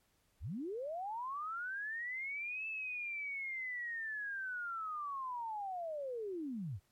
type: linear two-way sweep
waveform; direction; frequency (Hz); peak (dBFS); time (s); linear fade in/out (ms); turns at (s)
sine; up then down; 43.65 to 2640 to 76.5; -38; 0.4-6.8; 50; 2.67
effects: pink hiss -75 dBFS RMS until 6.91 s + MP3 64 kbps